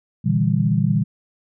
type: chord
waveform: sine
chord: E half-diminished seventh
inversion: second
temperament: just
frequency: 118.67 / 148.33 / 164.81 / 197.78 Hz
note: Bb2 / D3 / E3 / G3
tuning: +31 / +18 / 0 / +16 cents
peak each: -21 dBFS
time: 0.24-1.04 s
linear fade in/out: 20 ms
effects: none